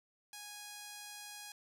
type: tone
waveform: 5% pulse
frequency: 828 Hz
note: G#5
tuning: 5 cents flat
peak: -35 dBFS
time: 0.33-1.52 s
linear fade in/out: 2 ms
effects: none